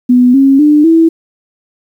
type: tone with pitch steps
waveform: sine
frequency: 248 / 272 / 298.4 / 327.2 Hz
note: B3 / C#4 / D4 / E4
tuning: +7 / -33 / +28 / -13 cents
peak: -3 dBFS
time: 0.09-1.09 s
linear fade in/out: 10 ms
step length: 250 ms
effects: 7-bit